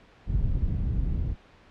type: low-pass noise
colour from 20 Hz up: pink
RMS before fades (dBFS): -26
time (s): 0.26-1.36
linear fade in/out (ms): 50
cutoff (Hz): 120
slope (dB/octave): 12
effects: pink hiss -55 dBFS RMS until 1.7 s + low-pass 3000 Hz 12 dB/octave